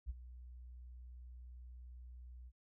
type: tone with ADSR envelope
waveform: sine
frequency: 61.4 Hz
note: B1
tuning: 9 cents flat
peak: -36 dBFS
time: 0.06-2.52 s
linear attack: 37 ms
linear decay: 26 ms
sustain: -14 dB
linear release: 47 ms
effects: none